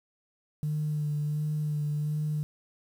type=tone with vibrato; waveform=sine; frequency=150 Hz; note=D3; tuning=37 cents sharp; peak=-26 dBFS; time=0.63-2.43 s; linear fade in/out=0 ms; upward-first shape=sine; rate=1.4 Hz; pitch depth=22 cents each way; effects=tanh soft clip ceiling -22 dBFS + 9-bit